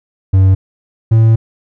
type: tone pair in turn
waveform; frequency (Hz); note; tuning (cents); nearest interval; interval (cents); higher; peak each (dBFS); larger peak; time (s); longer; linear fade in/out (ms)
triangle; 95.2 / 112.63; F#2 / A2; +50 / +41; minor third; 291; second; -3; neither; 0.33-0.55 / 1.11-1.36; second; 10
effects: none